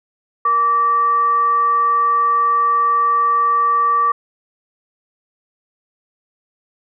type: tone with frequency modulation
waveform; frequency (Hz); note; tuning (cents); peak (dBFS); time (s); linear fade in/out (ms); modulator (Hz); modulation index
sine; 1159; D6; -23; -12; 0.45-4.12; 5; 687; 0.22
effects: none